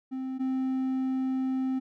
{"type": "tone pair in turn", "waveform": "triangle", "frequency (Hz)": [261.6, 261.6], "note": ["C4", "C4"], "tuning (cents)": [0, 0], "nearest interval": "unison", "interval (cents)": 0, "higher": "neither", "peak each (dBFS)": [-29, -24], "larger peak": "second", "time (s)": [[0.11, 0.39], [0.39, 1.8]], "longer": "second", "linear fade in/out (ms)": 20, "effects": []}